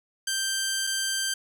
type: tone pair in turn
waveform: 10% pulse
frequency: 1570 / 1570 Hz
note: G6 / G6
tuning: +2 / +2 cents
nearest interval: unison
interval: 0 cents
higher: neither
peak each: -17 dBFS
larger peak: neither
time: 0.27-0.87 / 0.87-1.34 s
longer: first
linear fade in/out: 5 ms
effects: none